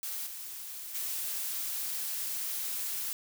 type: noise with level steps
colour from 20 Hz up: blue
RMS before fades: -37 / -42 / -35 dBFS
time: 0.03-3.13 s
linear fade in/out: 0 ms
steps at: 0.26 / 0.94 s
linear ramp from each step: 10 ms
effects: none